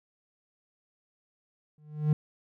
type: tone with exponential growth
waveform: triangle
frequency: 151.2 Hz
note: D#3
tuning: 49 cents flat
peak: -16 dBFS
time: 1.78-2.13 s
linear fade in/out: 2 ms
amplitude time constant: 74 ms
effects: none